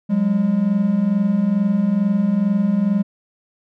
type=tone pair together; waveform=triangle; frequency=181.83 / 204.1 Hz; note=F#3 / G#3; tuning=-30 / -30 cents; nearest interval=major second; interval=200 cents; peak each=-19 / -14 dBFS; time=0.09-3.03 s; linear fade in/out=20 ms; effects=none